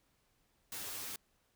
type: noise with comb filter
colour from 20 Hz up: white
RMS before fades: -43 dBFS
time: 0.72-1.16 s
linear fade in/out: 2 ms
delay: 9.8 ms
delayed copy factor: +0.95
effects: pink hiss -75 dBFS RMS until 1.55 s